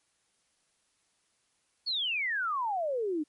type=exponential sweep; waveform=sine; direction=down; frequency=4512 to 288.6 Hz; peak=-28 dBFS; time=1.86-3.24 s; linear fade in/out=20 ms; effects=white hiss -73 dBFS RMS until 3.28 s + MP3 48 kbps